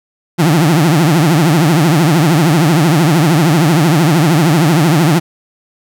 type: tone with vibrato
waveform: 30% pulse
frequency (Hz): 159.4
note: D#3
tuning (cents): +42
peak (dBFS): -5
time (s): 0.38-5.2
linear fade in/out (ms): 20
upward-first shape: triangle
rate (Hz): 13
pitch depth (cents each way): 240
effects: none

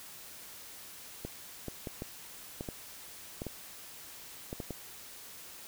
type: clicks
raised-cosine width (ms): 2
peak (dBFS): -24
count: 11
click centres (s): 1.25 / 1.683 / 1.872 / 2.021 / 2.609 / 2.688 / 3.419 / 3.467 / 4.529 / 4.602 / 4.707
effects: white hiss -49 dBFS RMS until 5.67 s

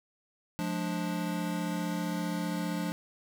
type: chord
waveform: square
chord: D diminished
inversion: first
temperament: just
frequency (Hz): 176.2 / 211.4 / 293.7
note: F3 / Ab3 / D4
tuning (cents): +16 / +31 / 0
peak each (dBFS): -34 / -38 / -37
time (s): 0.59-2.92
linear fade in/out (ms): 0
effects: none

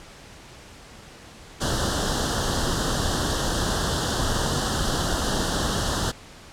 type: band-stop noise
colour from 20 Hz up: pink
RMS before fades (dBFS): -24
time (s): 1.6-6.12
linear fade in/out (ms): 20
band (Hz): 1800 to 2900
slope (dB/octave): 96
effects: pink hiss -45 dBFS RMS until 6.52 s + low-pass 8000 Hz 12 dB/octave

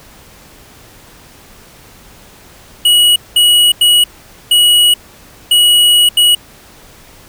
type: tone bursts at uneven times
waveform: square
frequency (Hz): 2915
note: F#7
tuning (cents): -26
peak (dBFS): -6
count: 6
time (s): 2.85-3.16 / 3.36-3.72 / 3.81-4.04 / 4.51-4.94 / 5.51-6.09 / 6.17-6.35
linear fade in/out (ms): 5
effects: pink hiss -40 dBFS RMS until 7.28 s

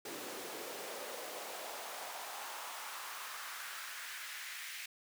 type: noise with high-pass filter sweep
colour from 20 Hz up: pink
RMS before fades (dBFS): -45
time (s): 0.05-4.86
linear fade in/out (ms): 5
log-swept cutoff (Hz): 340 to 2100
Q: 2
effects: none

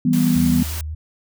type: chord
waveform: sine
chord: E minor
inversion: none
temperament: equal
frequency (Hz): 164.81 / 196 / 246.9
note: E3 / G3 / B3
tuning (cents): 0 / 0 / 0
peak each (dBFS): -19 / -21 / -16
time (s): 0.05-0.63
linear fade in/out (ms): 5
type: noise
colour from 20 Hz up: white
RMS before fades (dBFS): -31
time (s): 0.13-0.81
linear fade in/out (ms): 2
type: tone with vibrato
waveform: sine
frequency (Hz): 77.78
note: D#2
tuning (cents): 0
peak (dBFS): -25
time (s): 0.35-0.95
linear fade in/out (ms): 10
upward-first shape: sine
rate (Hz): 5.4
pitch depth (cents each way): 39
effects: none

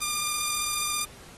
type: tone with vibrato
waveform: 5% pulse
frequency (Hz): 1200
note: D6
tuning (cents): +37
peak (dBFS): -16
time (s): 0.01-1.05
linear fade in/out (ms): 10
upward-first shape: triangle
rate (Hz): 15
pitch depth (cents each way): 14
effects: pink hiss -49 dBFS RMS until 1.37 s + AAC 32 kbps

